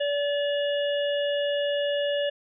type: harmonic tone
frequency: 575 Hz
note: D5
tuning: 37 cents flat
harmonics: 1 / 3 / 5 / 6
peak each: -24 / -35 / -33 / -40 dBFS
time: 0-2.3 s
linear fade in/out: 10 ms
effects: none